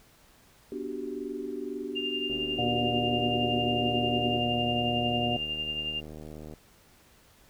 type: chord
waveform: sine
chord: G major seventh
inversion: first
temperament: equal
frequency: 246.9 / 293.7 / 370 / 392 Hz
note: B3 / D4 / F#4 / G4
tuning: 0 / 0 / 0 / 0 cents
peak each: -40 / -38 / -38 / -37 dBFS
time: 0.72-4.39 s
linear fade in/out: 2 ms
type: tone with tremolo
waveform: sine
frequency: 2800 Hz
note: F7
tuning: 4 cents sharp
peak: -28 dBFS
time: 1.95-6.01 s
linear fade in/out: 20 ms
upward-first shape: triangle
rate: 11 Hz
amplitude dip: 55%
type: click train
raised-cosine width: 2 ms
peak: -30 dBFS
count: 326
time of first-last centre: 2.3-6.537 s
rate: 76.7 Hz
type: harmonic tone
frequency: 120 Hz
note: B2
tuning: 49 cents flat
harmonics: 1 / 2 / 3 / 4 / 5 / 6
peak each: -34 / -31 / -37 / -40 / -35 / -31 dBFS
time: 2.58-5.37 s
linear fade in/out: 10 ms
effects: pink hiss -59 dBFS RMS until 7.49 s